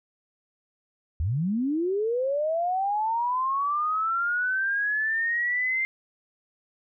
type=linear sweep; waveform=sine; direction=up; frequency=69.3 to 2100 Hz; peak=-23 dBFS; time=1.2-5.85 s; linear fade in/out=0 ms; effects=none